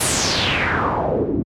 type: noise with low-pass filter sweep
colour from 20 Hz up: pink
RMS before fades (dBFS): -19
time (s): 0-1.43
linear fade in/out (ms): 10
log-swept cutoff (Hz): 11000 to 260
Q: 3.6
effects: high-pass 80 Hz 12 dB/octave